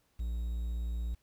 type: tone with quantisation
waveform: triangle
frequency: 58.3 Hz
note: A#1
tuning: 1 cent sharp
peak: -30 dBFS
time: 0.19-1.15 s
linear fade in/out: 10 ms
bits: 10
effects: pink hiss -73 dBFS RMS until 1.22 s